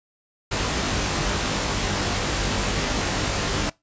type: noise with comb filter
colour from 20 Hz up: pink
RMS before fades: -24 dBFS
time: 0.51-3.7 s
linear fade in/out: 10 ms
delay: 20 ms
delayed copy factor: +1
effects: noise-tail reverb RT60 0.2 s tail -22 dB re dry + resampled to 16000 Hz